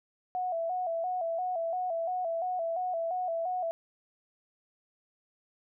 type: tone with vibrato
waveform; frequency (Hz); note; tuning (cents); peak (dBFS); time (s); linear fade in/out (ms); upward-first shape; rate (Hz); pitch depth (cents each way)
sine; 697; F5; -4; -29; 0.35-3.71; 0; square; 2.9; 85
effects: none